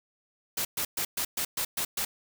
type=noise bursts; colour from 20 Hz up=white; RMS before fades=-30 dBFS; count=8; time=0.57-2.05 s; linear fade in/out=5 ms; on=80 ms; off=120 ms; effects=none